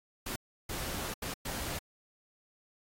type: noise bursts at uneven times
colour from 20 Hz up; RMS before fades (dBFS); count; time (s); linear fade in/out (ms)
pink; -38; 4; 0.26-0.36 / 0.69-1.14 / 1.22-1.34 / 1.45-1.79; 5
effects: AAC 48 kbps